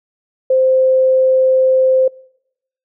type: tone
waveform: sine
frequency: 521 Hz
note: C5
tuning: 7 cents flat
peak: -9 dBFS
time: 0.5-2.08 s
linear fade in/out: 5 ms
effects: noise-tail reverb RT60 0.8 s tail -25 dB re dry